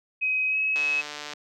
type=tone with pitch glide; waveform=sine; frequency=2529 to 2564 Hz; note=D#7 to E7; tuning=+28 to -49 cents; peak=-22 dBFS; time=0.21-1.02 s; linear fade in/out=20 ms; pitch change=+23 cents; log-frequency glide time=0.48-0.57 s
type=click train; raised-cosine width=0.2 ms; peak=-18 dBFS; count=86; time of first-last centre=0.76-1.334 s; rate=148 Hz
effects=high-pass 300 Hz 12 dB/octave